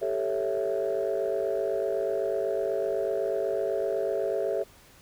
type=chord; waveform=sine; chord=A dominant seventh; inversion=third; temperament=equal; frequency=392 / 440 / 554.4 / 659.3 Hz; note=G4 / A4 / C#5 / E5; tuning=0 / 0 / 0 / 0 cents; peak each=-30 dBFS; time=0.01-4.64 s; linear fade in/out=20 ms; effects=tanh soft clip ceiling -19 dBFS + pink hiss -55 dBFS RMS until 5.01 s